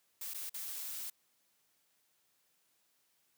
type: noise with dropouts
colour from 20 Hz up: blue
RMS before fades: -42 dBFS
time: 0.21-1.1 s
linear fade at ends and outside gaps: 5 ms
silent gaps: 0.337-0.344 / 0.496-0.541 s
effects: white hiss -75 dBFS RMS until 3.37 s + high-pass 100 Hz 12 dB/octave